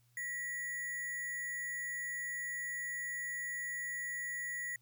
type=tone with sample-and-hold; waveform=sine; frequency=1940 Hz; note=B6; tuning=31 cents flat; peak=-37 dBFS; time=0.17-4.76 s; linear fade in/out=2 ms; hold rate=8820 Hz; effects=added 120 Hz sine -68 dBFS peak until 4.81 s + white hiss -75 dBFS RMS until 4.81 s